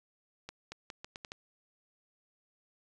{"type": "accelerating click train", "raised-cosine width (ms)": 0.2, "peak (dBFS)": -25, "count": 7, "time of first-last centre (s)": [0.49, 1.319], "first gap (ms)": 230, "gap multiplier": 0.79, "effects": ["resampled to 24000 Hz"]}